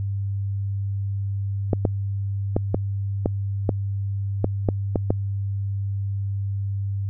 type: clicks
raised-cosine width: 2 ms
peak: -6 dBFS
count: 10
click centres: 1.732 / 1.852 / 2.565 / 2.745 / 3.259 / 3.692 / 4.444 / 4.688 / 4.958 / 5.105 s
effects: added 99 Hz sine -23 dBFS peak until 7.09 s